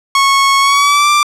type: tone with pitch glide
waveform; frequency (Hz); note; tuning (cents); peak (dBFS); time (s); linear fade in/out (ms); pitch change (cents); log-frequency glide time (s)
sawtooth; 1100 to 1179; C#6 to D6; -14 to +6; -4; 0.15-1.23; 2; +120; 0.6-1.1
effects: low-pass 9000 Hz 12 dB/octave